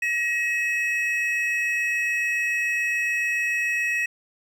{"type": "tone pair together", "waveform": "triangle", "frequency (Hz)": [1900, 2573], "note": ["A#6", "E7"], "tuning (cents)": [33, -43], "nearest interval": "perfect fourth", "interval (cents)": 524, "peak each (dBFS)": -23, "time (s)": [0.02, 4.06], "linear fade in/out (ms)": 5, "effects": []}